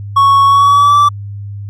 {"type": "tone with pitch glide", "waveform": "triangle", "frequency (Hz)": [1108.7, 1163.1], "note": ["C#6", "D6"], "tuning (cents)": [0, -17], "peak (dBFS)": -3, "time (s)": [0.16, 1.09], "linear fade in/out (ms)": 10, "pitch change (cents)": 83, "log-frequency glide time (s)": [0.46, 0.98], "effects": ["added 101 Hz sine -22 dBFS peak until 1.69 s"]}